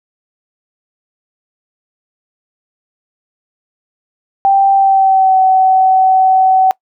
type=tone with pitch glide; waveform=sine; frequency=784 to 756.4 Hz; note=G5 to F#5; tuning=0 to +38 cents; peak=-6 dBFS; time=4.45-6.71 s; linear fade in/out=0 ms; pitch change=-62 cents; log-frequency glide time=4.74-5.38 s; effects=noise-tail reverb RT60 0.1 s tail -24 dB re dry